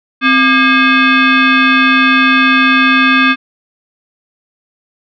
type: tone with frequency modulation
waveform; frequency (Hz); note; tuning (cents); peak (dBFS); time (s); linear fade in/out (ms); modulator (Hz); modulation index
sine; 680; F5; -46; -6; 0.21-3.36; 50; 941; 2.5
effects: none